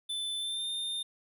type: tone with pitch glide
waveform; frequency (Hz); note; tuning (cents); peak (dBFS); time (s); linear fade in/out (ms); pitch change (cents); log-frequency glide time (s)
square; 3520 to 3623; A7 to A7; 0 to +50; -33; 0.09-1.03; 10; +50; 0.38-0.68
effects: none